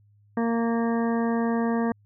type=harmonic tone; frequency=231.1 Hz; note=A#3; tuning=15 cents flat; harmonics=1 / 2 / 3 / 4 / 5 / 7 / 8; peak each=-23 / -29 / -33 / -35 / -37 / -40 / -41 dBFS; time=0.37-1.92 s; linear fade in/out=2 ms; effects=added 103 Hz sine -56 dBFS peak until 2.05 s